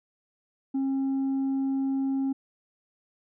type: tone with tanh clipping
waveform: sine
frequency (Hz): 270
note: C#4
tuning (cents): -45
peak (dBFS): -25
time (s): 0.74-2.33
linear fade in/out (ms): 10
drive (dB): 2
effects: none